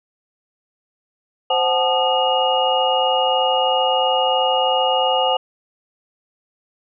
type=tone cluster; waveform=sine; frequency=521 / 743 / 866 / 1223 / 2865 Hz; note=C5 / F#5 / A5 / D#6 / F7; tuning=-7 / +7 / -28 / -30 / +44 cents; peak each=-20 / -20 / -22 / -27 / -21 dBFS; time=1.5-5.37 s; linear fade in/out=5 ms; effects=none